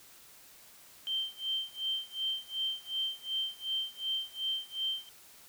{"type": "tone with tremolo", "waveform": "sine", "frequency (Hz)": 3131, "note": "G7", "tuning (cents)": -3, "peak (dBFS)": -29, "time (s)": [1.07, 5.09], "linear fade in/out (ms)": 0, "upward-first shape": "sine", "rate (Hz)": 2.7, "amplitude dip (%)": 95, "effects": ["white hiss -56 dBFS RMS until 5.48 s"]}